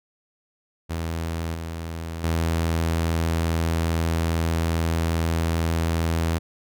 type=tone with level steps; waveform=sawtooth; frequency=82.41 Hz; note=E2; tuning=in tune; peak=-22 / -26 / -17 dBFS; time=0.89-6.39 s; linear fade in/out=20 ms; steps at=1.54 / 2.24 s; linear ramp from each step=2 ms; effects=none